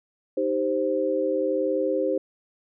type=chord; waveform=sine; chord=C minor; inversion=first; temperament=equal; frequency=311.1 / 392 / 523.3 Hz; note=Eb4 / G4 / C5; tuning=0 / 0 / 0 cents; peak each=-28 / -27 / -24 dBFS; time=0.37-2.18 s; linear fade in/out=5 ms; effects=none